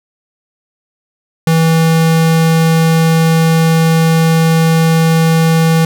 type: tone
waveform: square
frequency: 162.8 Hz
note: E3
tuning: 21 cents flat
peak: -8 dBFS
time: 1.47-5.85 s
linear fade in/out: 2 ms
effects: none